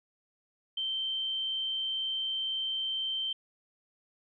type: tone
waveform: sine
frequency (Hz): 3119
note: G7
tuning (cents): -9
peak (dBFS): -30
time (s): 0.77-3.33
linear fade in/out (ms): 5
effects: none